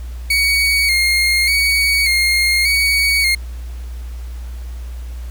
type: tone with vibrato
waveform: 30% pulse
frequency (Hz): 2188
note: C#7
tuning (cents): -23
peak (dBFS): -10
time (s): 0.3-3.35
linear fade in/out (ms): 5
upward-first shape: square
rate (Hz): 0.85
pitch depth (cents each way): 45
effects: added 60 Hz sine -25 dBFS peak until 5.3 s + pink hiss -45 dBFS RMS until 5.3 s